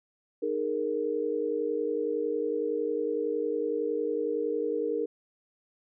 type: chord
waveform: sine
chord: D# suspended fourth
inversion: none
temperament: equal with one note detuned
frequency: 306.7 / 415.3 / 466.2 Hz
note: D#4 / G#4 / A#4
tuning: -25 / 0 / 0 cents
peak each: -34 / -32 / -29 dBFS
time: 0.42-5.06 s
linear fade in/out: 10 ms
effects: none